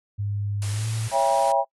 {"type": "tone with pitch glide", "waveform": "sine", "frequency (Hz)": [102, 111.23], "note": ["G#2", "A2"], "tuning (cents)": [-31, 19], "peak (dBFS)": -24, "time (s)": [0.18, 1.09], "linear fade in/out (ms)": 20, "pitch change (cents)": 150, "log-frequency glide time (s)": [0.69, 0.87]}
{"type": "low-pass noise", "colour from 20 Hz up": "white", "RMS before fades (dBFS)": -38, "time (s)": [0.62, 1.52], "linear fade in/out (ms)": 0, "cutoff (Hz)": 11000, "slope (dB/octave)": 96}
{"type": "chord", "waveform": "sine", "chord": "C# diminished seventh", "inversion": "none", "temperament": "just", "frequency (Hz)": [554.4, 665.2, 798.3, 957.9], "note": ["C#5", "E5", "G5", "Bb5"], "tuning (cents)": [0, 16, 31, 47], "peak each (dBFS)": [-24, -23, -22, -24], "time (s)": [1.11, 1.65], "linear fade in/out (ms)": 50}
{"effects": ["noise-tail reverb RT60 0.1 s tail -25 dB re dry"]}